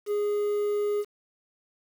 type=tone with quantisation; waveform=triangle; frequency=413.8 Hz; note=G#4; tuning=6 cents flat; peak=-22 dBFS; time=0.06-1.05 s; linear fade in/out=50 ms; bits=8; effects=none